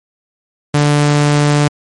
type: tone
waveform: sawtooth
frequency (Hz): 146.7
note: D3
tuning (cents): -2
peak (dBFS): -5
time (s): 0.74-1.68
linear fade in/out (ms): 5
effects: MP3 48 kbps